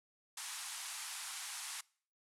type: band-pass noise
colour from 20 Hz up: white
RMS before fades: -45 dBFS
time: 0.37-1.81 s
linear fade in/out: 5 ms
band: 780 to 11000 Hz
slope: 48 dB/octave
effects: noise-tail reverb RT60 0.5 s tail -24 dB re dry